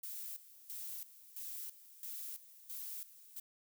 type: noise with tremolo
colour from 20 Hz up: violet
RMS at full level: -45 dBFS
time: 0.03-3.4 s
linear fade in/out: 5 ms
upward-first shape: square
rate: 1.5 Hz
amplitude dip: 80%
effects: none